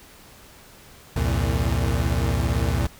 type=tone cluster; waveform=35% pulse; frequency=65.5 / 83.2 / 115.3 Hz; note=C2 / E2 / A#2; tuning=+2 / +17 / -19 cents; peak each=-22 / -23 / -24 dBFS; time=1.16-2.87 s; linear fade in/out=5 ms; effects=pink hiss -48 dBFS RMS until 2.99 s